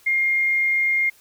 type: tone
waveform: sine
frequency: 2124 Hz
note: C7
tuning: 25 cents sharp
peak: -17 dBFS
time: 0.06-1.1 s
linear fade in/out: 10 ms
effects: white hiss -54 dBFS RMS until 1.2 s